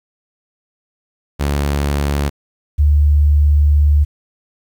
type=tone pair in turn; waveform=sawtooth / sine; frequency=71.5 / 73.6 Hz; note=D2 / D2; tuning=-46 / +4 cents; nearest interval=minor second; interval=50 cents; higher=second; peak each=-11 / -8 dBFS; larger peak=second; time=1.39-2.3 / 2.78-4.05 s; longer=second; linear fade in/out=20 ms; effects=8-bit